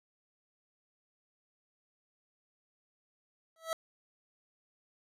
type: tone with exponential growth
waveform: 25% pulse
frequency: 651 Hz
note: E5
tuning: 22 cents flat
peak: -25 dBFS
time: 3.56-3.73 s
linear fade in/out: 1 ms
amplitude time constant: 35 ms
effects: resampled to 32000 Hz